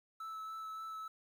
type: tone with vibrato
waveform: triangle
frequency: 1309 Hz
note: E6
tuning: 13 cents flat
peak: -40 dBFS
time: 0.2-1.08 s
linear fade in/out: 5 ms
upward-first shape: sine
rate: 3.5 Hz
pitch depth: 11 cents each way
effects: 11-bit